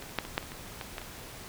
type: clicks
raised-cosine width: 0.3 ms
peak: -26 / -30 / -11 / -24 / -11 / -29 / -26 / -20 / -19 / -27 dBFS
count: 10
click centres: 0.024 / 0.094 / 0.187 / 0.251 / 0.379 / 0.428 / 0.519 / 0.812 / 0.982 / 1.017 s
effects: pink hiss -45 dBFS RMS until 1.48 s